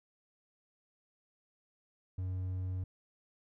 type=tone; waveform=triangle; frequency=92.5 Hz; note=F#2; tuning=in tune; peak=-32 dBFS; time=2.18-2.84 s; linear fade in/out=5 ms; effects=none